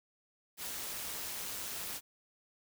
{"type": "noise with amplitude modulation", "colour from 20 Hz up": "white", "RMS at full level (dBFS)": -38, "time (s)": [0.57, 2.01], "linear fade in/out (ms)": 50, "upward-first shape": "sine", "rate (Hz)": 205, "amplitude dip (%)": 60, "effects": []}